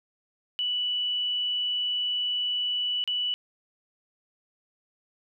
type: tone with dropouts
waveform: sine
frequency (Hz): 2960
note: F#7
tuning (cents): 0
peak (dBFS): -25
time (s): 0.59-3.34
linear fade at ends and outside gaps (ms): 0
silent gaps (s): 3.04-3.076
effects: none